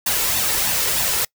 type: noise with flanger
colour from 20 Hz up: white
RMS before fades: -20 dBFS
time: 0.06-1.25 s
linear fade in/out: 5 ms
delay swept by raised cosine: 1.1 to 2.3 ms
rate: 3.2 Hz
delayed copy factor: +0.5
effects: noise-tail reverb RT60 0.1 s tail -26 dB re dry